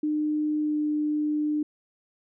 sine tone with pitch glide, 302.8 to 300.5 Hz, D#4 to D4, -47 to +40 cents, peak -23 dBFS, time 0.03-1.63 s, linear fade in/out 5 ms, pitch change -13 cents, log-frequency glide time 0.6-0.79 s, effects none

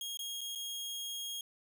sawtooth tone with dropouts, 3265 Hz, G#7, 30 cents flat, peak -35 dBFS, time 0.01-1.41 s, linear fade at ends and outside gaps 2 ms, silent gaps 0.172-0.191 / 0.409-0.413 / 0.551-0.556 s, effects none

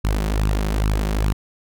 sawtooth tone with flanger, 51.91 Hz, G#1, in tune, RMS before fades -20 dBFS, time 0.04-1.33 s, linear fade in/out 10 ms, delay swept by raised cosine 0.72 to 5.52 ms, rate 2.4 Hz, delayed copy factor +0.65, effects none

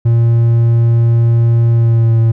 triangle tone with pitch glide, 116.54 to 113.88 Hz, A#2 to A#2, 0 to -40 cents, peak -5 dBFS, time 0.05-2.32 s, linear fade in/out 10 ms, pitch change -40 cents, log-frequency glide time 1.71-2.18 s, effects none

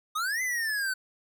square exponential two-way sweep, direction up then down, 1207 to 2065 to 1502 Hz, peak -28 dBFS, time 0.15-0.94 s, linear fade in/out 10 ms, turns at 0.42 s, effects none

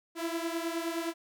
sawtooth beating tone pair, 329.6 / 339.2 Hz, E4 / E4, 0 / +50 cents, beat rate 9.6 Hz, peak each -30 / -32 dBFS, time 0.15-1.14 s, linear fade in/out 50 ms, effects none

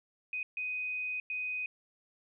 sine tone bursts at uneven times, 2500 Hz, D#7, 8 cents sharp, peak -33 dBFS, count 3, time 0.33-0.43 / 0.57-1.2 / 1.3-1.66 s, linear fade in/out 2 ms, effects none

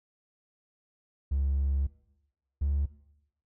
triangle tone pair in turn, 69.1 / 71.17 Hz, C#2 / C#2, -5 / +46 cents, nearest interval minor second, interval 51 cents, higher second, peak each -22 dBFS, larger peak neither, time 1.31-1.87 / 2.61-2.86 s, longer first, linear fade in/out 10 ms, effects noise-tail reverb RT60 0.9 s tail -20 dB re dry + tanh soft clip ceiling -20 dBFS

